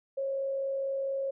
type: tone with frequency modulation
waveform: sine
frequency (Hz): 544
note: C#5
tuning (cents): -33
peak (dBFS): -29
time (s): 0.17-1.31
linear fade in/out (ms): 10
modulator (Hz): 44.4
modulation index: 0.22
effects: none